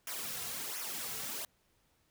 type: noise with flanger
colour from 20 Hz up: white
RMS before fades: -40 dBFS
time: 0.07-1.45 s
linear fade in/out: 2 ms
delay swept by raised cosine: 0.23 to 3.43 ms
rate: 1.4 Hz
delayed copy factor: -0.7
effects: pink hiss -73 dBFS RMS until 2.1 s